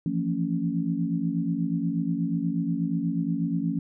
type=tone cluster; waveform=sine; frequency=165.1 / 173.4 / 227 / 278.1 Hz; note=E3 / F3 / A#3 / C#4; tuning=+3 / -12 / -46 / +6 cents; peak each=-31 / -28 / -31 / -29 dBFS; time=0.06-3.79 s; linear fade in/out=2 ms; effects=none